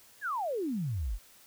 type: exponential sweep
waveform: sine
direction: down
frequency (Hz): 1785 to 40.16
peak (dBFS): -30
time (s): 0.21-1.19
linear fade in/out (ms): 50
effects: white hiss -58 dBFS RMS until 1.46 s